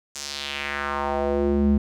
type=tone with band-pass filter sweep; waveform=square; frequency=71 Hz; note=C#2; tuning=42 cents sharp; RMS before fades=-24 dBFS; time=0.15-1.78 s; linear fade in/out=5 ms; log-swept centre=6800 to 180 Hz; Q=2.2; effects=none